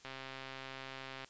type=click train; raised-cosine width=0.3 ms; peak=-29 dBFS; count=160; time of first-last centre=0.05-1.245 s; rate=133 Hz; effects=white hiss -62 dBFS RMS until 1.29 s + resampled to 16000 Hz